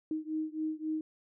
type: beating tone pair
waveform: sine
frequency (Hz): 311.1 / 314.8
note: D#4 / D#4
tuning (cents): 0 / +20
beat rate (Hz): 3.7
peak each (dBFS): -35 / -36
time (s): 0.11-1.01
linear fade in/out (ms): 2
effects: none